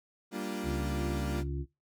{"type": "chord", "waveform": "35% pulse", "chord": "G minor seventh", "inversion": "none", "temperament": "equal", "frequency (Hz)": [196, 233.1, 293.7, 349.2], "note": ["G3", "Bb3", "D4", "F4"], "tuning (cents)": [0, 0, 0, 0], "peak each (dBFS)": -38, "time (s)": [0.31, 1.44], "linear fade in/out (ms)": 50}
{"type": "harmonic tone", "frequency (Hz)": 69.3, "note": "C#2", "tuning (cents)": 0, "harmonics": [1, 2, 4, 5], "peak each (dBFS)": [-35, -36, -44, -42], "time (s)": [0.63, 1.66], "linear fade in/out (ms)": 50}
{"effects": ["noise-tail reverb RT60 0.2 s tail -17 dB re dry"]}